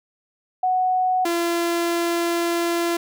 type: tone pair in turn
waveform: sine / sawtooth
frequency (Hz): 740 / 341.1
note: F#5 / F4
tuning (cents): 0 / -41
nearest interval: octave + minor second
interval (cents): 1341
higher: first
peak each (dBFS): -17 / -16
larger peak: second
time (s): 0.63-1.25 / 1.25-2.97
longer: second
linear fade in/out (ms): 5
effects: none